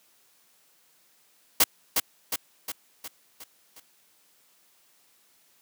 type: noise with echo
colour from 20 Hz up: white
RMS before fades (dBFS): -18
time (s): 1.6-1.64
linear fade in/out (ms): 5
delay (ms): 360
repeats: 6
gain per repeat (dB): -5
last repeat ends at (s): 3.8
effects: white hiss -63 dBFS RMS until 5.61 s + high-pass 150 Hz 12 dB/octave